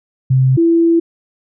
sine tone pair in turn, 130.81 / 334.1 Hz, C3 / E4, 0 / +23 cents, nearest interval octave + major third, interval 1623 cents, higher second, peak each -8 dBFS, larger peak neither, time 0.3-0.57 / 0.57-1 s, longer second, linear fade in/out 10 ms, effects none

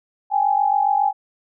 sine tone pair together, 795.7 / 843 Hz, G5 / G#5, +26 / +26 cents, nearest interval minor second, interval 100 cents, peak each -18 dBFS, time 0.3-1.13 s, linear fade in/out 50 ms, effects none

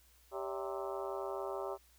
harmonic tone with a mistuned harmonic, 130.81 Hz, C3, in tune, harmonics 3 / 4 / 5 / 6 / 7 / 8 / 9 / 10, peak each -41 / -43 / -45 / -47 / -48 / -49 / -50 / -51 dBFS, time 0.31-1.78 s, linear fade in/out 50 ms, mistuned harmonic 4, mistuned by +140 cents, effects added 60 Hz sine -66 dBFS peak until 1.98 s + white hiss -67 dBFS RMS until 1.98 s

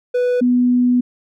triangle / sine tone pair in turn, 493.9 / 246.9 Hz, B4 / B3, 0 / 0 cents, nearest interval octave, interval 1200 cents, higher first, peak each -12 / -11 dBFS, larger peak second, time 0.14-0.41 / 0.41-1.01 s, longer second, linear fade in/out 10 ms, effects none

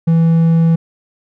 triangle tone, 164.81 Hz, E3, in tune, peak -6 dBFS, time 0.07-0.76 s, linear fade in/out 10 ms, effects none

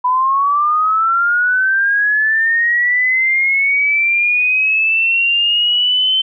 sine linear sweep, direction up, 987.8 to 3088 Hz, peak -11 dBFS, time 0.04-6.22 s, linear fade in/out 10 ms, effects none

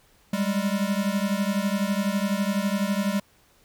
square beating tone pair, 195 / 207 Hz, G3 / G#3, -9 / -5 cents, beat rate 12 Hz, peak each -26 / -27 dBFS, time 0.33-3.2 s, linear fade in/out 5 ms, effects pink hiss -60 dBFS RMS until 3.64 s

